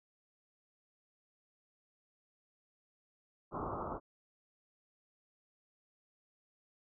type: low-pass noise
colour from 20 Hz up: white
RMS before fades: -40 dBFS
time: 3.51-4 s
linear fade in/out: 50 ms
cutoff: 1300 Hz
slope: 96 dB/octave
effects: none